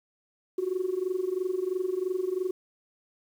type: tone with amplitude modulation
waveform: sine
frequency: 370 Hz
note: F#4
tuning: in tune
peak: -22 dBFS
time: 0.58-2.51 s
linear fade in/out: 5 ms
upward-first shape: sine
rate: 23 Hz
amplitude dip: 85%
effects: tanh soft clip ceiling -20 dBFS + 9-bit